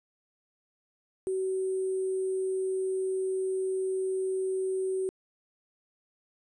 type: tone with sample-and-hold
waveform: sine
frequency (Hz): 378.4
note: F#4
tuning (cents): +39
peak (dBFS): -27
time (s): 1.27-5.09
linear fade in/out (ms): 0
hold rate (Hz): 8820
effects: resampled to 24000 Hz